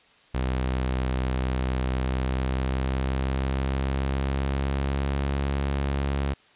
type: tone with pitch glide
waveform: sawtooth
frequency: 64.2 to 69.21 Hz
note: C2 to C#2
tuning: -32 to -2 cents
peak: -20 dBFS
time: 0.34-6.34 s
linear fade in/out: 10 ms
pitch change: +130 cents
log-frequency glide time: 1.87-5.3 s
effects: white hiss -57 dBFS RMS until 6.55 s + resampled to 8000 Hz